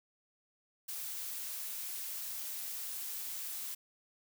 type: noise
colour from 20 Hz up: blue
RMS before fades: -41 dBFS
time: 0.88-3.75 s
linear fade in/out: 10 ms
effects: none